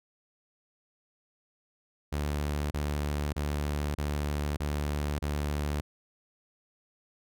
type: tone bursts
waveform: sawtooth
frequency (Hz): 73.42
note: D2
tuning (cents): 0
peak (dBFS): -25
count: 6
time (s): 2.12-5.81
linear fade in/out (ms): 10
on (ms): 590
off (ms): 30
effects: none